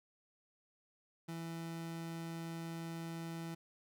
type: tone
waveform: 30% pulse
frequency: 165.7 Hz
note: E3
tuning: 9 cents sharp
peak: -39 dBFS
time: 1.28-3.55 s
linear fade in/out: 10 ms
effects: none

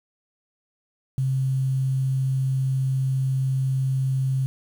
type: tone with quantisation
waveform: sine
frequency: 132.6 Hz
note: C3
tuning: 23 cents sharp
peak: -20 dBFS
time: 1.18-4.46 s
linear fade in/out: 0 ms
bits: 8
effects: none

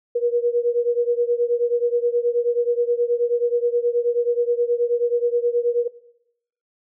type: beating tone pair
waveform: sine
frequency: 475.2 / 484.6 Hz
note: A#4 / B4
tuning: +33 / -33 cents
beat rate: 9.4 Hz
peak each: -20 / -22 dBFS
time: 0.15-5.88 s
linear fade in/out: 10 ms
effects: noise-tail reverb RT60 0.8 s tail -19 dB re dry

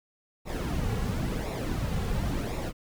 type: noise with flanger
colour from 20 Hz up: brown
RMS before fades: -30 dBFS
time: 0.45-2.73 s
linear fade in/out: 50 ms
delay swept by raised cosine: 0.64 to 3.34 ms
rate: 0.95 Hz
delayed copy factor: -0.6
effects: none

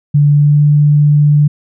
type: tone with pitch glide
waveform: sine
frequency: 145.7 to 147.48 Hz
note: D3 to D3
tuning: -13 to +8 cents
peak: -5 dBFS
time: 0.14-1.48 s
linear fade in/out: 10 ms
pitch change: +21 cents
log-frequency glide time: 0.31-0.62 s
effects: none

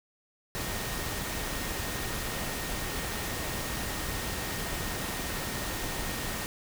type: tone in noise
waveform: sine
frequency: 1852 Hz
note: A#6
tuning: 12 cents flat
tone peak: -44 dBFS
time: 0.55-6.46 s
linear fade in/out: 0 ms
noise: pink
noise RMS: -34 dBFS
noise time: 0.55-6.46 s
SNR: -13 dB
effects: none

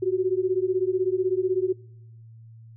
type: beating tone pair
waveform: sine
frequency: 364.8 / 380.8 Hz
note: F#4 / F#4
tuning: -24 / +50 cents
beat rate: 16 Hz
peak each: -24 dBFS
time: 0.02-1.73 s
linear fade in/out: 10 ms
effects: noise-tail reverb RT60 1.0 s tail -26 dB re dry + added 113 Hz sine -44 dBFS peak until 2.76 s

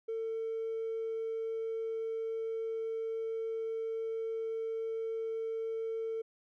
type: tone with hard clipping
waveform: sine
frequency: 449.4 Hz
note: A4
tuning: 37 cents sharp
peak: -34 dBFS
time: 0.08-6.22 s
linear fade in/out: 10 ms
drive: 1 dB
effects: none

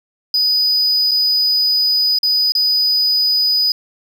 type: tone with dropouts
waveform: triangle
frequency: 4970 Hz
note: D#8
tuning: 3 cents flat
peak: -11 dBFS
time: 0.34-3.72 s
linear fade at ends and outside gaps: 2 ms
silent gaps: 1.111-1.115 / 2.187-2.231 / 2.521-2.551 s
effects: 8-bit

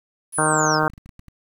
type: linear sweep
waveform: sine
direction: down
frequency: 10540 to 4684 Hz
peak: -23 dBFS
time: 0.32-0.8 s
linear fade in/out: 50 ms
type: harmonic tone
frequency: 154.6 Hz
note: D#3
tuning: 11 cents flat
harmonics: 1 / 2 / 3 / 4 / 5 / 6 / 7 / 8 / 9 / 10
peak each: -26 / -26 / -26 / -26 / -26 / -26 / -26 / -26 / -26 / -26 dBFS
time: 0.38-0.88 s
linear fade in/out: 2 ms
type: clicks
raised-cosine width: 5 ms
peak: -31 dBFS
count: 8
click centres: 0.833 / 0.9 / 0.936 / 0.979 / 1.06 / 1.092 / 1.194 / 1.283 s
effects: 8-bit

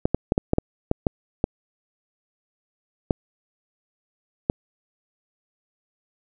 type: clicks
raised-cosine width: 2 ms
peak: -5 dBFS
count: 11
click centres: 0.055 / 0.146 / 0.321 / 0.379 / 0.534 / 0.584 / 0.914 / 1.068 / 1.441 / 3.108 / 4.499 s
effects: none

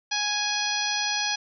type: harmonic tone with a mistuned harmonic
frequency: 831 Hz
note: G#5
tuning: 1 cent sharp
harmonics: 1 / 2 / 3 / 4 / 5 / 6 / 7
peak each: -32 / -32 / -32 / -32 / -32 / -32 / -32 dBFS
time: 0.11-1.36 s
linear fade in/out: 10 ms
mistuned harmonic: 5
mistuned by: +21 cents
effects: none

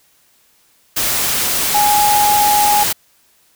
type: tone in noise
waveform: sine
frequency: 830.6 Hz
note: G#5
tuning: in tune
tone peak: -11 dBFS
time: 1.74-2.84 s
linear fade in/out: 10 ms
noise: white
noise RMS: -17 dBFS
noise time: 0.96-2.93 s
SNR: +3 dB
effects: white hiss -55 dBFS RMS until 3.55 s

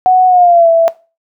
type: tone with pitch glide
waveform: sine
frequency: 740 to 663.1 Hz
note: F#5 to E5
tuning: 0 to +10 cents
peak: -4 dBFS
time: 0.06-0.88 s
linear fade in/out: 0 ms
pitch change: -190 cents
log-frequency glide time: 0.27-0.69 s
effects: noise-tail reverb RT60 0.3 s tail -19 dB re dry

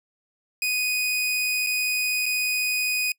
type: tone with dropouts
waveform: sawtooth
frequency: 2489 Hz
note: D#7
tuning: in tune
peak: -19 dBFS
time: 0.62-3.12 s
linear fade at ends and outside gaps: 2 ms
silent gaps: 1.665-1.669 / 2.258-2.262 s
effects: noise-tail reverb RT60 0.1 s tail -26 dB re dry

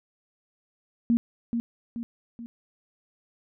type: tone with echo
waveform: sine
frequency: 233.9 Hz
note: A#3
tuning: 6 cents sharp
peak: -18 dBFS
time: 1.1-1.17 s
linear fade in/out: 0 ms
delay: 430 ms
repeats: 3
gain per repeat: -6 dB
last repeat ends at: 2.46 s
effects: none

